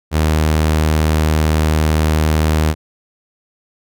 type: tone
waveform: sawtooth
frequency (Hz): 77.78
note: D#2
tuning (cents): 0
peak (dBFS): -8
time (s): 0.11-2.75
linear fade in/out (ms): 50
effects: none